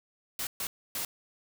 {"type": "noise bursts at uneven times", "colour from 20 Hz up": "white", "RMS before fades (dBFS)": -34, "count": 3, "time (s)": [[0.39, 0.47], [0.6, 0.67], [0.95, 1.05]], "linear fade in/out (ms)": 2, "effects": []}